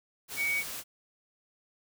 sine tone in noise, 2248 Hz, C#7, 24 cents sharp, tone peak -27 dBFS, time 0.36-0.64 s, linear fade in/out 50 ms, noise white, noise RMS -39 dBFS, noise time 0.28-0.84 s, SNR +9 dB, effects none

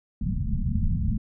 pink low-pass noise, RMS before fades -25 dBFS, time 0.21-1.18 s, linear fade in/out 5 ms, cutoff 230 Hz, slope 96 dB/octave, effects none

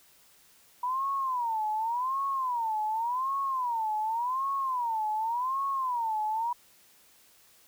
sine tone with vibrato, 970 Hz, B5, 31 cents flat, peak -27 dBFS, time 0.83-6.53 s, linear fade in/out 5 ms, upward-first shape sine, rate 0.88 Hz, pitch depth 220 cents each way, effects white hiss -60 dBFS RMS until 7.67 s

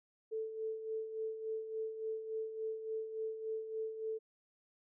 sine tone with tremolo, 441 Hz, A4, 4 cents sharp, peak -35 dBFS, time 0.31-4.19 s, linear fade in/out 20 ms, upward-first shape sine, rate 3.5 Hz, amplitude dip 60%, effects none

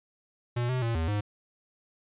square tone with pitch steps, 120.7 / 127.9 / 115.8 / 81.1 / 103.8 Hz, B2 / C3 / A#2 / E2 / G#2, -39 / -39 / -11 / -28 / 0 cents, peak -27 dBFS, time 0.56-1.21 s, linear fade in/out 10 ms, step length 130 ms, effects resampled to 8000 Hz

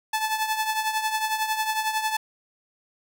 sawtooth tone with tremolo, 871 Hz, A5, 18 cents flat, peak -17 dBFS, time 0.13-2.17 s, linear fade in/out 5 ms, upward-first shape triangle, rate 11 Hz, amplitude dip 70%, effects none

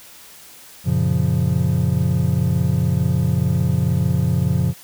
triangle chord, Gb major seventh, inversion none, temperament equal with one note detuned, 91.75 / 116.54 / 138.59 / 174.61 Hz, Gb2 / Bb2 / Db3 / F3, -14 / 0 / 0 / 0 cents, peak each -20 / -20 / -18 / -19 dBFS, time 0.84-4.74 s, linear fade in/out 50 ms, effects white hiss -43 dBFS RMS until 4.83 s

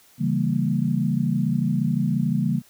sine chord, C# diminished seventh, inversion none, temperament equal with one note detuned, 138.59 / 164.81 / 196 / 230.1 Hz, C#3 / E3 / G3 / Bb3, 0 / 0 / 0 / -22 cents, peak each -25 dBFS, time 0.18-2.62 s, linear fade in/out 50 ms, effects white hiss -55 dBFS RMS until 2.69 s

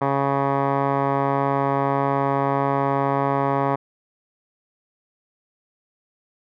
10% pulse tone with low-pass filter, 138.59 Hz, C#3, in tune, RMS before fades -21 dBFS, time 0.01-3.76 s, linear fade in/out 10 ms, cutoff 1200 Hz, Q 4.2, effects none

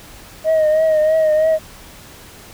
sine tone with vibrato, 626 Hz, D#5, 10 cents sharp, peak -9 dBFS, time 0.44-1.59 s, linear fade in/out 50 ms, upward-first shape triangle, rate 3.1 Hz, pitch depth 49 cents each way, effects tanh soft clip ceiling -10 dBFS + pink hiss -40 dBFS RMS until 2.53 s

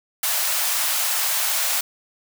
white high-pass noise, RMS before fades -22 dBFS, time 0.23-1.81 s, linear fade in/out 5 ms, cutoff 580 Hz, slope 48 dB/octave, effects none

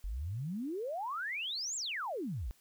sine exponential two-way sweep, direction up then down, 43.65 to 7660 to 45.33 Hz, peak -35 dBFS, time 0.04-2.51 s, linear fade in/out 0 ms, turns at 1.76 s, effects white hiss -67 dBFS RMS until 2.6 s

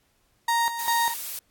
35% pulse tone with tremolo, 932.3 Hz, A#5, in tune, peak -19 dBFS, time 0.48-1.14 s, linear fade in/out 5 ms, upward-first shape square, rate 2.5 Hz, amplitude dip 65%
blue noise, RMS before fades -33 dBFS, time 0.79-1.39 s, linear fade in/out 2 ms
effects pink hiss -67 dBFS RMS until 1.5 s + AAC 64 kbps

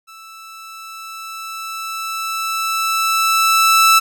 sawtooth tone with level ramp, 1320 Hz, E6, 2 cents sharp, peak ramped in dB -34 to -4 dBFS, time 0.07-4 s, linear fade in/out 20 ms, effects none

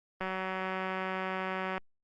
click train, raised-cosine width 0.5 ms, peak -20 dBFS, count 296, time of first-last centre 0.21-1.779 s, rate 188 Hz, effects Opus 32 kbps

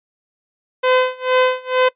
sawtooth tone with tremolo, 510 Hz, C5, 44 cents flat, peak -7 dBFS, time 0.83-1.89 s, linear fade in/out 10 ms, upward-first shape sine, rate 2.2 Hz, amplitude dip 95%, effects noise-tail reverb RT60 0.1 s tail -20 dB re dry + resampled to 8000 Hz

